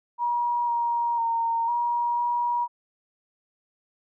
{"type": "tone with pitch steps", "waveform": "sine", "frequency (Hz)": [957, 944, 921, 953, 959], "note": ["A#5", "A#5", "A#5", "A#5", "A#5"], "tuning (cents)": [45, 22, -21, 38, 49], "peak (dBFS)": -22, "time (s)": [0.18, 2.68], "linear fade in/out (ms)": 50, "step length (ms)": 500, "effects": []}